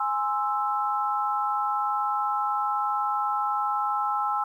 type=chord; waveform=sine; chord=Ab augmented; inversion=none; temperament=equal; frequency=830.6 / 1046.5 / 1318.5 Hz; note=Ab5 / C6 / E6; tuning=0 / 0 / 0 cents; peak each=-27 / -31 / -27 dBFS; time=0-4.44 s; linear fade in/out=5 ms; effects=10-bit